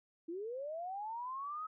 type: linear sweep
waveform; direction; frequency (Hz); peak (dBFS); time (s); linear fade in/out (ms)
sine; up; 318.1 to 1286; -39; 0.28-1.67; 10
effects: none